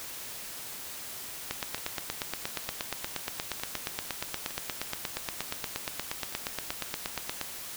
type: two click trains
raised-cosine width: 0.2 ms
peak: -23 / -13 dBFS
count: 6 / 51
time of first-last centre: 1.78-6.325 / 1.51-7.413 s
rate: 1.1 / 8.47 Hz
effects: white hiss -41 dBFS RMS until 7.76 s